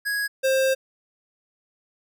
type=tone pair in turn; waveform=square; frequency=1661.2 / 529.9 Hz; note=G#6 / C5; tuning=0 / +22 cents; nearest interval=octave + minor sixth; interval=1978 cents; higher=first; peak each=-24 / -19 dBFS; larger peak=second; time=0.05-0.28 / 0.43-0.75 s; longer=second; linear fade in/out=20 ms; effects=none